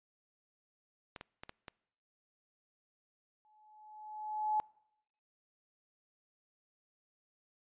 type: clicks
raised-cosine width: 0.3 ms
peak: -29 dBFS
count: 5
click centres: 1.162 / 1.211 / 1.435 / 1.494 / 1.682 s
type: tone with exponential growth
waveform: sine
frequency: 854 Hz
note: G#5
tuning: 48 cents sharp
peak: -27 dBFS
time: 3.45-4.6 s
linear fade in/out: 0 ms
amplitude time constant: 250 ms
effects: noise-tail reverb RT60 0.8 s tail -25 dB re dry + resampled to 8000 Hz